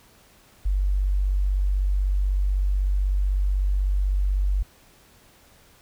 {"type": "tone", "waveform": "sine", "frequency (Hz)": 48.04, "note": "G1", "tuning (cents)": -34, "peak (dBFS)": -19, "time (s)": [0.65, 4.63], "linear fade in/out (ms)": 10, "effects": ["pink hiss -55 dBFS RMS until 5.81 s"]}